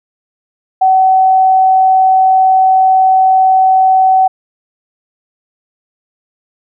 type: tone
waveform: sine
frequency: 757 Hz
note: F#5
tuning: 39 cents sharp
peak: -5 dBFS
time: 0.81-4.28 s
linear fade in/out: 10 ms
effects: none